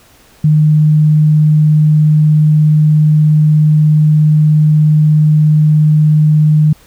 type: tone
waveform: sine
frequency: 152.8 Hz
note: D#3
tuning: 31 cents flat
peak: -5 dBFS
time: 0.44-6.73 s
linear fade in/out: 5 ms
effects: pink hiss -45 dBFS RMS until 6.86 s